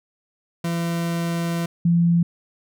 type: tone pair in turn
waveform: 40% pulse / sine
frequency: 169.1 / 170.57 Hz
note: E3 / F3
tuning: +44 / -41 cents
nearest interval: unison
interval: 15 cents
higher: second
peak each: -21 / -14 dBFS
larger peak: second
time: 0.64-1.66 / 1.85-2.23 s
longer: first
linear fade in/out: 5 ms
effects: none